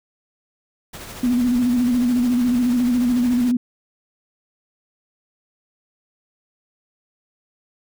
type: noise with tremolo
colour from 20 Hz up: pink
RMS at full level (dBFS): -34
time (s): 0.93-3.52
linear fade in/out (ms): 10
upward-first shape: sine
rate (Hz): 13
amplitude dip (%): 35
type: tone with vibrato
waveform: sine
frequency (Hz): 245.1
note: B3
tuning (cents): -13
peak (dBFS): -15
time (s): 1.23-3.57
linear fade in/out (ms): 5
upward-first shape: square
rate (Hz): 14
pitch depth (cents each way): 41
effects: none

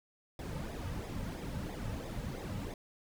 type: noise with flanger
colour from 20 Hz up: brown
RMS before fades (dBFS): -40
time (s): 0.39-2.74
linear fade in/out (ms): 2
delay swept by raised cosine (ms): 0.68 to 2.88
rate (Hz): 3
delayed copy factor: -0.7
effects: none

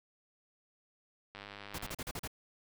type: click train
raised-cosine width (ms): 0.3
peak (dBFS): -30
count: 57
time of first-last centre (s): 1.35-1.904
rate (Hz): 101
type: noise bursts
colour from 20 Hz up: pink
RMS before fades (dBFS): -40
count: 7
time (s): 1.74-2.276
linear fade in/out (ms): 5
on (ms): 44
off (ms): 38
effects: none

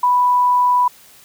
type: tone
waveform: sine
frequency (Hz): 987.8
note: B5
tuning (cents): 0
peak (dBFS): -11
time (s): 0.03-0.88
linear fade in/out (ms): 5
effects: white hiss -46 dBFS RMS until 1.24 s

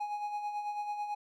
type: tone with tremolo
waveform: triangle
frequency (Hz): 830.6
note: G#5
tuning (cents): 0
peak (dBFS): -30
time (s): 0-1.15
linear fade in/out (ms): 10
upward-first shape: sine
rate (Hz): 9.1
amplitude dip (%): 50
effects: none

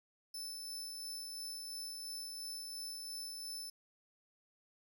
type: tone with tremolo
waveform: sawtooth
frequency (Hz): 5274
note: E8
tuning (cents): 0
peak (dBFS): -39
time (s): 0.34-3.7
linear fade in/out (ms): 5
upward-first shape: sine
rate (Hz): 2.9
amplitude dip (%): 25
effects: 12-bit

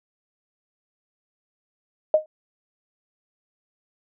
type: tone with exponential decay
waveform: sine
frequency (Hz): 620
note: D#5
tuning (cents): -6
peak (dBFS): -9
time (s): 2.14-2.26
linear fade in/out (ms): 2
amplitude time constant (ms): 25
effects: none

